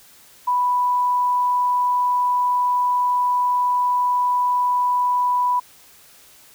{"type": "tone", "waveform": "sine", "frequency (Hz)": 987.8, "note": "B5", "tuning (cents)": 0, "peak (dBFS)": -16, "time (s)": [0.47, 5.6], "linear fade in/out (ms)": 10, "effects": ["white hiss -49 dBFS RMS until 6.54 s"]}